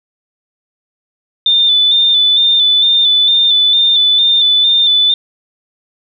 sine tone with vibrato, 3552 Hz, A7, 16 cents sharp, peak -7 dBFS, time 1.46-5.14 s, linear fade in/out 2 ms, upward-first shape square, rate 2.2 Hz, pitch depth 29 cents each way, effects none

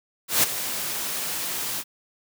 white noise with ADSR envelope, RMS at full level -17 dBFS, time 0.28-1.84 s, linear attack 150 ms, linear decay 17 ms, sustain -12 dB, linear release 48 ms, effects high-pass 100 Hz 12 dB/octave

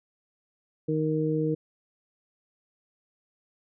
harmonic tone, 155.7 Hz, D#3, 2 cents sharp, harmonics 1 / 2 / 3, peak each -28 / -28 / -28 dBFS, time 0.88-1.55 s, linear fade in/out 10 ms, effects none

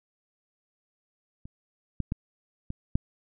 clicks, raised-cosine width 5 ms, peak -30 / -16 / -16 / -21 / -11 dBFS, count 5, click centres 1.455 / 2.003 / 2.121 / 2.704 / 2.955 s, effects none

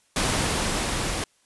pink noise with level ramp, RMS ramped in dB -23 to -28 dBFS, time 0.16-1.24 s, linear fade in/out 2 ms, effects white hiss -64 dBFS RMS until 1.45 s + resampled to 24000 Hz

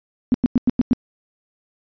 sine tone bursts, 246.9 Hz, B3, in tune, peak -11 dBFS, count 6, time 0.32-0.932 s, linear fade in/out 0 ms, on 22 ms, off 96 ms, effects resampled to 11025 Hz

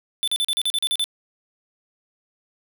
square tone bursts, 3520 Hz, A7, in tune, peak -20 dBFS, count 10, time 0.23-1.041 s, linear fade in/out 0 ms, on 46 ms, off 39 ms, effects none

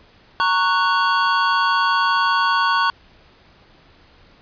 square chord, F# major, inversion first, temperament just, 925 / 1110 / 1480 Hz, A#5 / C#6 / F#6, -14 / +2 / 0 cents, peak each -22 / -19 / -21 dBFS, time 0.4-2.9 s, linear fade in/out 0 ms, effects pink hiss -51 dBFS RMS until 4.41 s + resampled to 11025 Hz

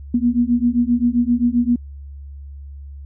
sine beating tone pair, 236.8 / 244.4 Hz, A#3 / B3, +27 / -18 cents, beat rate 7.6 Hz, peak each -17 dBFS, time 0.14-1.76 s, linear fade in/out 5 ms, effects added 70 Hz sine -32 dBFS peak until 3.05 s

